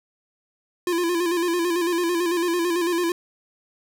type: tone with vibrato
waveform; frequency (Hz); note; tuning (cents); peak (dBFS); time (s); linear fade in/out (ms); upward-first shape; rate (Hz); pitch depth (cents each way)
square; 345.1; F4; -21; -21; 0.87-3.12; 2; square; 9; 53
effects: none